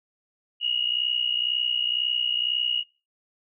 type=tone pair together; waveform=sine; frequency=2849 / 2911 Hz; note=F7 / F#7; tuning=+34 / -29 cents; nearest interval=unison; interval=37 cents; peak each=-26 dBFS; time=0.6-2.84 s; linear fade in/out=50 ms; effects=noise-tail reverb RT60 0.3 s tail -20 dB re dry

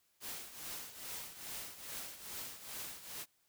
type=noise with tremolo; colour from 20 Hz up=white; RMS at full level=-43 dBFS; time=0.2-3.26 s; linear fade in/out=50 ms; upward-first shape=triangle; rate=2.4 Hz; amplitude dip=75%; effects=white hiss -75 dBFS RMS until 3.48 s

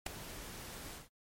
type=noise with ADSR envelope; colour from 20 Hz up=pink; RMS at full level=-32 dBFS; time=0.06-1.09 s; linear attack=6 ms; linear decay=4 ms; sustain=-15 dB; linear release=160 ms; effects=MP3 64 kbps

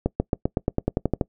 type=accelerating click train; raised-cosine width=2 ms; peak=-7 dBFS; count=12; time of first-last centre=0.06-1.212 s; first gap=140 ms; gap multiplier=0.94; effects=noise-tail reverb RT60 0.1 s tail -23 dB re dry

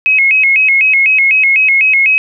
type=tone with vibrato; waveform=sine; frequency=2349 Hz; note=D7; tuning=in tune; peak=-6 dBFS; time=0.06-2.18 s; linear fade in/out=0 ms; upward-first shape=square; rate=4 Hz; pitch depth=140 cents each way; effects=none

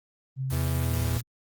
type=tone with pitch glide; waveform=sine; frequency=132.4 to 117.28 Hz; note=C3 to A#2; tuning=+21 to +11 cents; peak=-27 dBFS; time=0.36-1.23 s; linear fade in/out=50 ms; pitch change=-210 cents; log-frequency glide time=0.75-0.95 s
type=noise; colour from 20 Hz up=white; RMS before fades=-39 dBFS; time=0.5-1.21 s; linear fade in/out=5 ms
type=tone; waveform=45% pulse; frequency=82.41 Hz; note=E2; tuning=in tune; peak=-27 dBFS; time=0.51-1.19 s; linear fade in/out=20 ms
effects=Opus 24 kbps

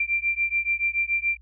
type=beating tone pair; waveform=sine; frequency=2360 / 2367 Hz; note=D7 / D7; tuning=+8 / +13 cents; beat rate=7 Hz; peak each=-25 dBFS; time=0-1.37 s; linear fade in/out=5 ms; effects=added 60 Hz sine -48 dBFS peak until 1.41 s

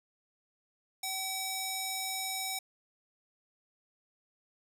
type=tone with band-pass filter; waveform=square; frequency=763 Hz; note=G5; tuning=47 cents flat; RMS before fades=-36 dBFS; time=1.03-2.59 s; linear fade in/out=5 ms; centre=8800 Hz; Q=0.63; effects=none

